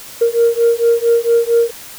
sine beating tone pair, 464.5 / 468.9 Hz, A#4 / A#4, -6 / +10 cents, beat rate 4.4 Hz, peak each -12 dBFS, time 0.21-1.71 s, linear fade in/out 10 ms, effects tanh soft clip ceiling -4 dBFS + white hiss -34 dBFS RMS until 1.98 s

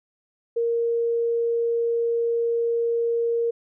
sine tone, 466.2 Hz, A#4, in tune, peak -20 dBFS, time 0.56-3.51 s, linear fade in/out 10 ms, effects none

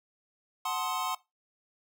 square chord, F# diminished seventh, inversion none, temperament equal with one note detuned, 740 / 880 / 1046.5 / 1262.6 Hz, F#5 / A5 / C6 / Eb6, 0 / 0 / 0 / +25 cents, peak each -37 / -39 / -34 / -39 dBFS, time 0.65-1.15 s, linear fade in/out 5 ms, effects noise-tail reverb RT60 0.2 s tail -18 dB re dry

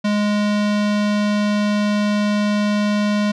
square tone with low-pass filter, 207.7 Hz, G#3, in tune, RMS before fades -18 dBFS, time 0.04-3.32 s, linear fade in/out 10 ms, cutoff 4800 Hz, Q 1, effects none

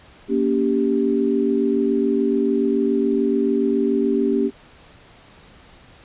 sine chord, G diminished, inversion first, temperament just, 235.2 / 282.2 / 392 Hz, Bb3 / Db4 / G4, +16 / +31 / 0 cents, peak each -21 / -21 / -20 dBFS, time 0.28-4.51 s, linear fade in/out 50 ms, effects pink hiss -48 dBFS RMS until 6.04 s + resampled to 8000 Hz

